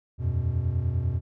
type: chord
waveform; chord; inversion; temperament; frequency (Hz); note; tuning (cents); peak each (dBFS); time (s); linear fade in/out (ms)
triangle; E suspended second; none; equal; 82.41 / 92.5 / 123.47; E2 / F#2 / B2; 0 / 0 / 0; -26; 0.18-1.21; 50
effects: none